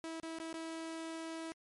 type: tone with dropouts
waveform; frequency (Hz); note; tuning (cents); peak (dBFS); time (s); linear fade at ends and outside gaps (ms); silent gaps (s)
sawtooth; 325.4; E4; -22; -37; 0.04-1.52; 0; 0.2-0.232 / 0.386-0.4 / 0.529-0.541
effects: MP3 48 kbps